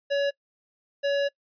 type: tone pair in turn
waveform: square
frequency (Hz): 564 / 564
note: C#5 / C#5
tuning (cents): +30 / +30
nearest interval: unison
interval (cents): 0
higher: neither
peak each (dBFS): -23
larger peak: neither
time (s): 0.1-0.31 / 1.03-1.29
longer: second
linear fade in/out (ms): 20
effects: noise-tail reverb RT60 0.1 s tail -24 dB re dry + resampled to 11025 Hz